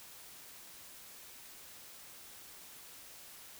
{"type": "silence", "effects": ["white hiss -53 dBFS RMS until 3.59 s"]}